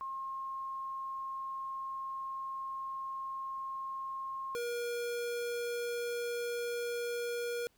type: tone pair in turn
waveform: sine / square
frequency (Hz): 1071 / 477.1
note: C6 / A#4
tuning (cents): +40 / +40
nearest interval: octave + major second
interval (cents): 1400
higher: first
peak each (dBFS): -37 / -35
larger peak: second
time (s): 0.01-4.55 / 4.55-7.67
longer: first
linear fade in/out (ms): 0
effects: pink hiss -71 dBFS RMS until 7.77 s